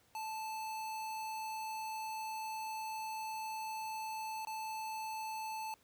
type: tone with dropouts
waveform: square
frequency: 876 Hz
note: A5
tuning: 8 cents flat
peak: -40 dBFS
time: 0.15-5.74 s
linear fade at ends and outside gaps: 1 ms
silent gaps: 4.45-4.471 s
effects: pink hiss -69 dBFS RMS until 5.83 s + high-pass 80 Hz 12 dB/octave